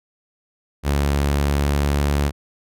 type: tone with pitch glide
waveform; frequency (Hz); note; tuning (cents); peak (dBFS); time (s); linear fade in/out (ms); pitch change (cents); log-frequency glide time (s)
sawtooth; 71.1 to 71.76; C#2 to D2; +45 to -40; -13; 0.83-2.32; 50; +15; 1.13-2.04
effects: none